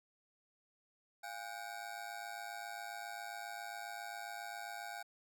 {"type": "ring-modulated tone", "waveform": "25% pulse", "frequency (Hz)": 755, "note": "F#5", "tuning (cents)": 35, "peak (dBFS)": -37, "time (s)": [1.23, 5.03], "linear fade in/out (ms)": 10, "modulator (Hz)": 53.7, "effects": []}